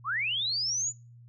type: linear sweep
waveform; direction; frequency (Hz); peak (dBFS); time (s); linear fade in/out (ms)
sine; up; 1003 to 7100; -27; 0.04-0.93; 50
effects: noise-tail reverb RT60 0.3 s tail -22 dB re dry + added 119 Hz sine -49 dBFS peak until 1.28 s